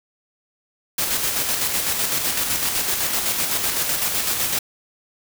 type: noise with tremolo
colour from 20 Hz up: white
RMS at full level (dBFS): -21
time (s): 0.98-4.59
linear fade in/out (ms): 5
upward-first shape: square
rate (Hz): 7.9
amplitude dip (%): 35
effects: none